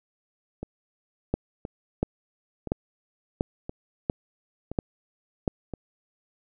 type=two click trains; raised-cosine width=2 ms; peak=-20 / -10 dBFS; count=6 / 7; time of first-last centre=0.63-5.737 / 1.34-5.478 s; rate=0.979 / 1.45 Hz; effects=none